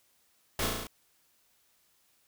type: noise with echo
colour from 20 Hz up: pink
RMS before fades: -31 dBFS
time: 0.59-0.66 s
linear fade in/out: 2 ms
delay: 35 ms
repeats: 6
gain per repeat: -2 dB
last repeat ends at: 0.87 s
effects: white hiss -69 dBFS RMS until 2.27 s